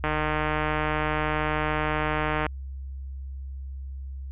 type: click train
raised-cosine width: 0.5 ms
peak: -11 dBFS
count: 372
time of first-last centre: 0.04-2.465 s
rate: 153 Hz
effects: added 67 Hz sine -33 dBFS peak until 4.31 s + resampled to 8000 Hz